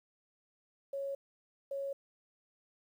sine tone bursts at uneven times, 553 Hz, C#5, 4 cents flat, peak -35 dBFS, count 2, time 0.93-1.15 / 1.71-1.93 s, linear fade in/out 5 ms, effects 11-bit

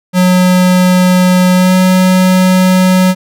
square tone with pitch glide, 182.3 to 184.95 Hz, F#3 to F#3, -25 to 0 cents, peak -6 dBFS, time 0.13-3.15 s, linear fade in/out 50 ms, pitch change +25 cents, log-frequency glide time 1.54-1.74 s, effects none

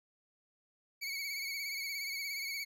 25% pulse tone with vibrato, 2232 Hz, C#7, 11 cents sharp, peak -33 dBFS, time 1.01-2.65 s, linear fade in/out 20 ms, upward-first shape sine, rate 17 Hz, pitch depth 54 cents each way, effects none

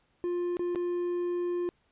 triangle tone with dropouts, 351.8 Hz, F4, 13 cents sharp, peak -26 dBFS, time 0.24-1.69 s, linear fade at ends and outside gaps 0 ms, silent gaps 0.569-0.594 / 0.749-0.758 s, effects pink hiss -70 dBFS RMS until 1.91 s + resampled to 8000 Hz

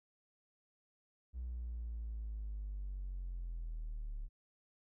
triangle linear sweep, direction down, 62.2 to 35.2 Hz, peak -36 dBFS, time 1.33-4.29 s, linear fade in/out 50 ms, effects tanh soft clip ceiling -36 dBFS

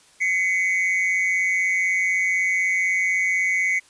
triangle tone pair together, 2039 / 2223 Hz, C7 / C#7, -45 / +4 cents, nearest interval minor second, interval 149 cents, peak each -20 dBFS, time 0.2-3.8 s, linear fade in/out 20 ms, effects white hiss -54 dBFS RMS until 3.89 s + resampled to 22050 Hz

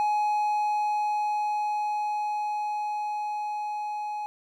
triangle tone with level ramp, 840 Hz, G#5, 19 cents sharp, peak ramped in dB -20 to -28 dBFS, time 0-4.26 s, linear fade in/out 0 ms, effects none

